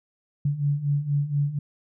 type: beating tone pair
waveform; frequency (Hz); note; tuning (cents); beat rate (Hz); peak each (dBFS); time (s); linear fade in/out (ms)
sine; 141.3 / 145.5; C#3 / D3; +34 / -16; 4.2; -27 / -23; 0.45-1.59; 5
effects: none